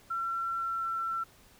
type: tone with pitch glide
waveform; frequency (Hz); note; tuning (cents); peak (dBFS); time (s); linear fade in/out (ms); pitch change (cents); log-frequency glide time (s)
sine; 1355 to 1346.4; E6 to E6; +47 to +36; -30; 0.1-1.24; 10; -11; 0.56-0.86
effects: pink hiss -59 dBFS RMS until 1.59 s